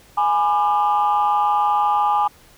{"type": "chord", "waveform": "sine", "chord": "G# diminished", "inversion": "none", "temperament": "just", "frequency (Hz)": [830.6, 996.7, 1196.1], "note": ["G#5", "B5", "D6"], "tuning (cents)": [0, 16, 31], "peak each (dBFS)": [-16, -22, -20], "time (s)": [0.17, 2.28], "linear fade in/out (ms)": 10, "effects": ["tanh soft clip ceiling -9 dBFS", "pink hiss -50 dBFS RMS until 2.57 s"]}